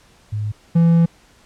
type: tone pair in turn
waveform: sine / triangle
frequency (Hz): 105.6 / 167.63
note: G#2 / E3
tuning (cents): +29 / +29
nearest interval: minor sixth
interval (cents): 800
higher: second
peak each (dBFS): -20 / -8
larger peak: second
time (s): 0.32-0.52 / 0.75-1.06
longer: second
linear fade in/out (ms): 10
effects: pink hiss -52 dBFS RMS until 1.45 s + low-pass 9000 Hz 12 dB/octave